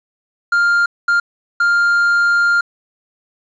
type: tone bursts at uneven times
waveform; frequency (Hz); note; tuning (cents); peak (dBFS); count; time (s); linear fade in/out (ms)
triangle; 1400; F6; +4; -9; 3; 0.52-0.86 / 1.08-1.2 / 1.6-2.61; 5
effects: resampled to 16000 Hz + 8-bit